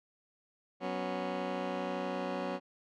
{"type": "chord", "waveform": "15% pulse", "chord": "F# suspended fourth", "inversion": "none", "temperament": "just", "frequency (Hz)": [185, 246.7, 277.5], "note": ["F#3", "B3", "C#4"], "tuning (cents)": [0, -2, 2], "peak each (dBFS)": [-32, -33, -33], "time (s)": [0.8, 2.6], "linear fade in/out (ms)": 50, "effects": ["low-pass 3000 Hz 12 dB/octave"]}